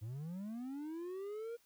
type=linear sweep; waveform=triangle; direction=up; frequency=101 to 476.7 Hz; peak=-39 dBFS; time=0.01-1.57 s; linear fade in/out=20 ms; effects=white hiss -71 dBFS RMS until 1.65 s